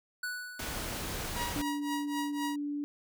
square tone with exponential decay, 1480 Hz, F#6, in tune, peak -33 dBFS, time 0.23-1.34 s, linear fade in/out 5 ms, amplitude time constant 240 ms
pink noise, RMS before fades -37 dBFS, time 0.59-1.62 s, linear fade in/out 5 ms
sawtooth tone with tremolo, 957 Hz, A#5, 45 cents sharp, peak -29 dBFS, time 1.36-2.56 s, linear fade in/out 5 ms, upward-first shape triangle, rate 3.9 Hz, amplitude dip 95%
sine tone, 290.4 Hz, D4, 19 cents flat, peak -32 dBFS, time 1.56-2.84 s, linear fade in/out 0 ms
effects none

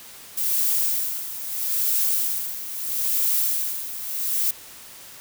violet noise with tremolo, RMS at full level -21 dBFS, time 0.37-4.51 s, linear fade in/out 5 ms, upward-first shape sine, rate 0.77 Hz, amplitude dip 75%, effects white hiss -43 dBFS RMS until 5.2 s

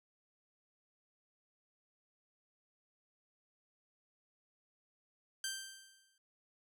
10% pulse tone with exponential decay, 1568 Hz, G6, in tune, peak -27 dBFS, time 5.44-6.18 s, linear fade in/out 2 ms, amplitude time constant 160 ms, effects none

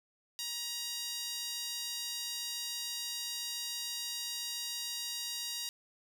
sawtooth tone with high-pass filter, 947 Hz, A#5, 27 cents sharp, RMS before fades -39 dBFS, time 0.39-5.69 s, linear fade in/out 0 ms, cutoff 4200 Hz, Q 1.7, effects none

